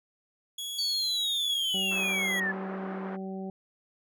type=tone with pitch glide; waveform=sawtooth; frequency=3351 to 3311 Hz; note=G#7 to G#7; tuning=+15 to -6 cents; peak=-31 dBFS; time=0.58-2.4 s; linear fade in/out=5 ms; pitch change=-21 cents; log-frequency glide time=1.78-2.19 s
type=linear sweep; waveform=sine; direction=down; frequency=4569 to 1697 Hz; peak=-27 dBFS; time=0.78-2.52 s; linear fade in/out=10 ms
type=harmonic tone; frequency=191 Hz; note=G3; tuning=45 cents flat; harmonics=1 / 2 / 3 / 4; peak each=-35 / -40 / -46 / -45 dBFS; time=1.74-3.5 s; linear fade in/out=2 ms
type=band-pass noise; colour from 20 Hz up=white; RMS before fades=-42 dBFS; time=1.9-3.17 s; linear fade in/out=20 ms; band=240 to 1500 Hz; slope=24 dB/octave
effects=none